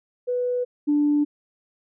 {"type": "tone pair in turn", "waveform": "sine", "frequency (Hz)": [493.9, 293.7], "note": ["B4", "D4"], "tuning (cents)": [0, 0], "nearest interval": "major sixth", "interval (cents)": 900, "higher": "first", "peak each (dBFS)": [-21, -16], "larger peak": "second", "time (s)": [[0.27, 0.65], [0.87, 1.25]], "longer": "neither", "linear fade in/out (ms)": 20, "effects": ["tanh soft clip ceiling -12 dBFS"]}